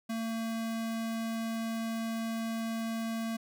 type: tone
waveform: square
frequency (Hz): 226.2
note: A3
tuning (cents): +48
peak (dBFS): -33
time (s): 0.09-3.37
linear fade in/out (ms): 10
effects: none